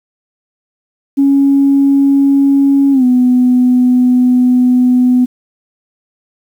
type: tone with pitch glide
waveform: sine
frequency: 277.2 to 249.8 Hz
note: C#4 to B3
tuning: 0 to +20 cents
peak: -5 dBFS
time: 1.17-5.26 s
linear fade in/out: 20 ms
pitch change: -180 cents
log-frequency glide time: 2.92-3.04 s
effects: tanh soft clip ceiling -1 dBFS + 7-bit